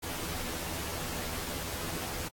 pink noise with comb filter, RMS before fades -37 dBFS, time 0.02-2.29 s, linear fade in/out 20 ms, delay 12 ms, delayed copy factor +0.95, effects AAC 64 kbps

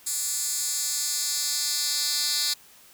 10% pulse tone with high-pass filter sweep, 294.2 Hz, D4, 3 cents sharp, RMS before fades -27 dBFS, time 0.06-2.54 s, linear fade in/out 10 ms, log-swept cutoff 7600 to 4500 Hz, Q 1.8, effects white hiss -53 dBFS RMS until 2.93 s

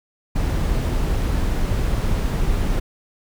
brown noise, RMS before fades -20 dBFS, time 0.35-2.8 s, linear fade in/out 10 ms, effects none

